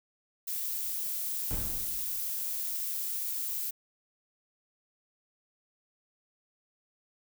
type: noise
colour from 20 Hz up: violet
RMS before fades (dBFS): -34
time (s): 0.47-3.71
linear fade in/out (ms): 10
type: noise with exponential decay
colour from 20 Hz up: brown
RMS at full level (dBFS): -32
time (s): 1.51-2.34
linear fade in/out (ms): 0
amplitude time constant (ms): 180
effects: none